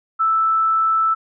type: tone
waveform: sine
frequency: 1318.5 Hz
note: E6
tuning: in tune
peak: -14 dBFS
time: 0.19-1.15 s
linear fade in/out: 20 ms
effects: none